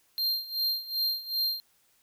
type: tone with tremolo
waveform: square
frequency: 4186 Hz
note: C8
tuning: in tune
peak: -25 dBFS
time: 0.18-1.6 s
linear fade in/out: 0 ms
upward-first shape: sine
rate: 2.6 Hz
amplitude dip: 85%
effects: white hiss -67 dBFS RMS until 2.02 s